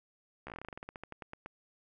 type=slowing click train; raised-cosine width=0.5 ms; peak=-28 dBFS; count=20; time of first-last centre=0.47-1.46 s; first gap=14 ms; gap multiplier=1.13; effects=none